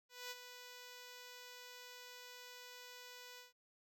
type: tone with ADSR envelope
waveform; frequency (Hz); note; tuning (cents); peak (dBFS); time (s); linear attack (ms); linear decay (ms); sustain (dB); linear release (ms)
5% pulse; 493.9; B4; 0; -32; 0.09-3.53; 220; 30; -9; 150
effects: none